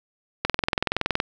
click train, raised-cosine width 0.3 ms, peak -5 dBFS, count 17, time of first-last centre 0.45-1.201 s, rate 21.3 Hz, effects none

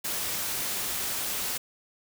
white noise, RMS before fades -31 dBFS, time 0.04-1.58 s, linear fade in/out 10 ms, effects none

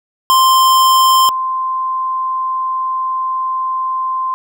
square / sine tone pair in turn, 1046.5 / 1041.9 Hz, C6 / C6, 0 / -8 cents, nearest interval unison, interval 8 cents, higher first, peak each -8 / -15 dBFS, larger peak first, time 0.3-1.29 / 1.29-4.34 s, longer second, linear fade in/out 0 ms, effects none

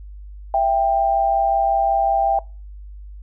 sine tone pair together, 663 / 788.4 Hz, E5 / G5, +10 / +10 cents, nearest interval minor third, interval 300 cents, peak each -19 / -16 dBFS, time 0.54-2.39 s, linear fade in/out 2 ms, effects noise-tail reverb RT60 0.3 s tail -22 dB re dry + added 50 Hz sine -34 dBFS peak until 3.22 s

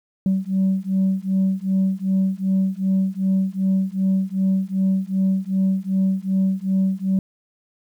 sine beating tone pair, 189.7 / 192.3 Hz, F#3 / G3, +43 / -33 cents, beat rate 2.6 Hz, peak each -19 dBFS, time 0.26-7.19 s, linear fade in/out 2 ms, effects tanh soft clip ceiling -13 dBFS + 9-bit

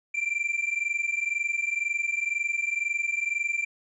triangle tone pair together, 2349 / 2371 Hz, D7 / D7, 0 / +16 cents, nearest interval unison, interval 16 cents, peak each -27 dBFS, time 0.14-3.65 s, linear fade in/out 10 ms, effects resampled to 24000 Hz

